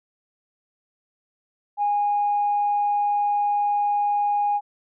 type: tone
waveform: sine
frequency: 822 Hz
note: G#5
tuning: 18 cents flat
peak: -18 dBFS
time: 1.77-4.61 s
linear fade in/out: 50 ms
effects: tanh soft clip ceiling -14 dBFS